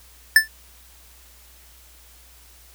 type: tone with exponential decay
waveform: square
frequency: 1760 Hz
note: A6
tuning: in tune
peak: -6 dBFS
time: 0.36-0.48 s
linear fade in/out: 2 ms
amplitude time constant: 25 ms
effects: added 60 Hz sine -51 dBFS peak until 2.74 s + white hiss -51 dBFS RMS until 2.74 s